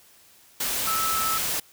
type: tone in noise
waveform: sine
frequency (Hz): 1308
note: E6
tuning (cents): -14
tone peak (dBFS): -25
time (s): 0.87-1.38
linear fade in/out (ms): 5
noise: white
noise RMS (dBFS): -27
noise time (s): 0.6-1.6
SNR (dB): -1
effects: white hiss -55 dBFS RMS until 1.72 s